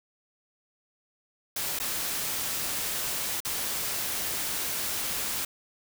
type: noise with dropouts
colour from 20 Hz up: white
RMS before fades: -31 dBFS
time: 1.56-5.45 s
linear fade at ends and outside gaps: 5 ms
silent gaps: 1.79-1.799 / 3.404-3.449 s
effects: none